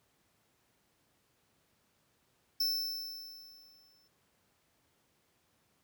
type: tone with exponential decay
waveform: square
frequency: 5310 Hz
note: E8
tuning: 12 cents sharp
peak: -28 dBFS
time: 2.6-4.08 s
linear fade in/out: 5 ms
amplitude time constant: 320 ms
effects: pink hiss -73 dBFS RMS until 5.83 s + high-pass 80 Hz 12 dB/octave